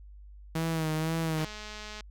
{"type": "tone with vibrato", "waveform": "sawtooth", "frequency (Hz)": 160, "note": "D#3", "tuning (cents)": 49, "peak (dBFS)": -24, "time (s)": [0.55, 1.45], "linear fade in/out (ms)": 5, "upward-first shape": "sine", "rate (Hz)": 2, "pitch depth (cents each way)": 45}
{"type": "click train", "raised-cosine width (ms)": 0.2, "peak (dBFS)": -25, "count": 134, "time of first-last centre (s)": [1.38, 2.007], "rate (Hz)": 212}
{"effects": ["added 50 Hz sine -46 dBFS peak until 2.1 s"]}